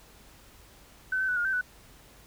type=tone with pitch steps; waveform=sine; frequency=1519 / 1534 / 1486 / 1424 / 1550 / 1487 Hz; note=F#6 / G6 / F#6 / F6 / G6 / F#6; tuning=+45 / -38 / +7 / +33 / -20 / +8 cents; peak=-25 dBFS; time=1.12-1.612 s; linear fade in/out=5 ms; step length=82 ms; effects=added 50 Hz sine -59 dBFS peak until 2.26 s + pink hiss -55 dBFS RMS until 2.26 s